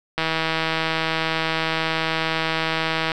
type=click train; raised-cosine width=0.3 ms; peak=-6 dBFS; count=474; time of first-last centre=0.18-3.118 s; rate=161 Hz; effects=none